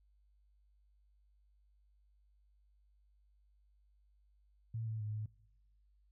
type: tone with pitch steps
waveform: sine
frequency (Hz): 113 / 110.3 / 106.4 / 107.4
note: A2 / A2 / G#2 / A2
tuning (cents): +47 / +5 / +42 / -41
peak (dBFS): -37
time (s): 4.74-5.26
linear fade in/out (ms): 5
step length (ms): 130
effects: noise-tail reverb RT60 1.0 s tail -22 dB re dry + added 50 Hz sine -67 dBFS peak until 6.11 s